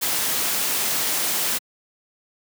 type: noise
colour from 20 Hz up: white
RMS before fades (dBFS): -23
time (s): 0.01-1.59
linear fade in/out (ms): 20
effects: high-pass 150 Hz 12 dB/octave